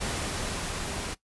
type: noise with level ramp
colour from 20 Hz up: pink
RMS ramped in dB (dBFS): -31 to -34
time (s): 0-1.15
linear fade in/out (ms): 20
effects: noise-tail reverb RT60 0.1 s tail -17 dB re dry + resampled to 24000 Hz